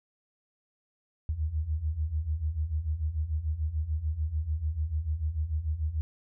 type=beating tone pair; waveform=sine; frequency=73.42 / 80.22 Hz; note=D2 / E2; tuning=0 / -47 cents; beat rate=6.8 Hz; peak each=-33 / -29 dBFS; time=1.29-6.01 s; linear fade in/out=0 ms; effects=none